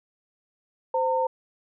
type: tone pair together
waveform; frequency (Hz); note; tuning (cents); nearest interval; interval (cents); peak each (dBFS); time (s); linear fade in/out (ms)
sine; 518 / 910.3; C5 / A#5; -17 / -41; minor seventh; 976; -24; 0.94-1.27; 5
effects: none